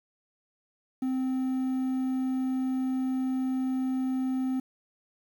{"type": "tone with quantisation", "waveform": "triangle", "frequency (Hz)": 259.5, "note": "C4", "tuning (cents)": -14, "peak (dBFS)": -24, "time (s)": [1.02, 4.6], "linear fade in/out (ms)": 5, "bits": 9, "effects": []}